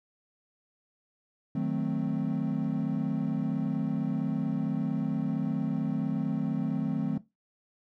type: chord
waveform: triangle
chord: D# diminished seventh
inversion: none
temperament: equal with one note detuned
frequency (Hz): 155.56 / 184.36 / 220 / 261.6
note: D#3 / F#3 / A3 / C4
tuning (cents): 0 / -6 / 0 / 0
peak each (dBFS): -30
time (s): 1.55-7.18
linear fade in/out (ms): 5
effects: noise-tail reverb RT60 0.2 s tail -17 dB re dry + tanh soft clip ceiling -18 dBFS